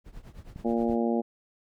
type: noise with tremolo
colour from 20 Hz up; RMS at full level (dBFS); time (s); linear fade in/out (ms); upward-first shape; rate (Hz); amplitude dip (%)
brown; -42; 0.04-0.99; 50; triangle; 9.4; 90
type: clicks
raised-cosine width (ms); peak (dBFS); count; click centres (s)
5; -27; 2; 0.561 / 0.898
type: harmonic tone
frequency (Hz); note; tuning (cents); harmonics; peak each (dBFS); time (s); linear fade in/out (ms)
116.54; A#2; 0; 2 / 3 / 4 / 5 / 6 / 7; -26 / -30 / -32 / -34 / -36 / -37; 0.64-1.22; 20
effects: none